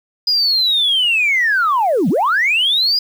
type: linear two-way sweep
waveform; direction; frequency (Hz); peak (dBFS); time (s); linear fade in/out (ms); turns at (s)
sine; down then up; 4978 to 150.3 to 4978; -11; 0.27-2.99; 5; 2.09
effects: tanh soft clip ceiling -8 dBFS + 7-bit